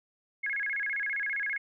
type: tone with vibrato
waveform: sine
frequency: 1893 Hz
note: A#6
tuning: 26 cents sharp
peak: -29 dBFS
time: 0.43-1.58 s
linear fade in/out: 10 ms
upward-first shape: square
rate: 15 Hz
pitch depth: 230 cents each way
effects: none